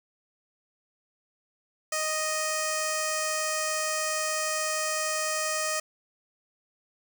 5% pulse tone with notch filter, 622.3 Hz, D#5, in tune, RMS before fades -29 dBFS, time 1.92-5.8 s, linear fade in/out 5 ms, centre 3600 Hz, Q 0.93, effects none

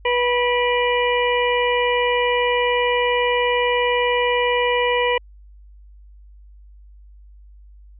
harmonic tone with a mistuned harmonic, 488.8 Hz, B4, 18 cents flat, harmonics 1 / 2 / 4 / 5 / 6, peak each -19 / -22 / -25 / -26 / -27 dBFS, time 0.05-5.18 s, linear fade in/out 5 ms, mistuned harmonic 5, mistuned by -41 cents, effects added 50 Hz sine -42 dBFS peak until 7.99 s

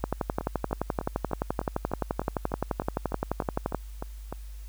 two click trains, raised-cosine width 1 ms, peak -19 / -12 dBFS, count 14 / 44, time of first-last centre 0.41-4.326 / 0.04-3.747 s, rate 3.32 / 11.6 Hz, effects added 51 Hz sine -38 dBFS peak until 4.68 s + white hiss -57 dBFS RMS until 4.68 s

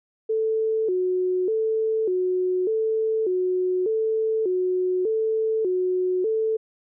sine tone with vibrato, 402.2 Hz, G4, 44 cents sharp, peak -20 dBFS, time 0.29-6.57 s, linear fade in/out 10 ms, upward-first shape square, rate 0.84 Hz, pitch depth 160 cents each way, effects none

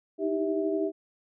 sine tone cluster, 312.4 / 324.7 / 392.8 / 648 Hz, D#4 / E4 / G4 / E5, +7 / -26 / +4 / -30 cents, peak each -30 / -37 / -28 / -33 dBFS, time 0.18-0.92 s, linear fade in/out 50 ms, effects none

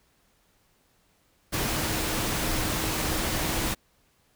sine tone in noise, 316.8 Hz, D#4, 31 cents sharp, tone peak -37 dBFS, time 1.52-3.75 s, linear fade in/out 20 ms, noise pink, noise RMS -28 dBFS, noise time 1.52-3.75 s, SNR -12 dB, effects pink hiss -66 dBFS RMS until 4.35 s

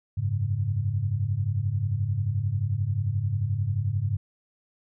sine chord, F# suspended second, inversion none, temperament equal, 92.5 / 103.83 / 138.59 Hz, F#2 / G#2 / C#3, 0 / 0 / 0 cents, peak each -31 / -25 / -31 dBFS, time 0.17-4.17 s, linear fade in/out 10 ms, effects none

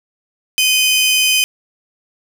sawtooth tone pair together, 2489 / 3069 Hz, D#7 / G7, 0 / -37 cents, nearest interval major third, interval 363 cents, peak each -11 dBFS, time 0.58-1.44 s, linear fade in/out 0 ms, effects none

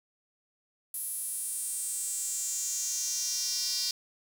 square tone with high-pass filter sweep, 214.5 Hz, A3, 44 cents flat, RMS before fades -33 dBFS, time 0.94-3.91 s, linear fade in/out 2 ms, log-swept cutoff 11000 to 4900 Hz, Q 5.1, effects none

